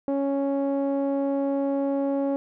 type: tone with low-pass filter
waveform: sawtooth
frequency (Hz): 277.2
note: C#4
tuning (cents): 0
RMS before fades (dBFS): -25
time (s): 0.08-2.36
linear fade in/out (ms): 0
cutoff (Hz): 610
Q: 1.8
effects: none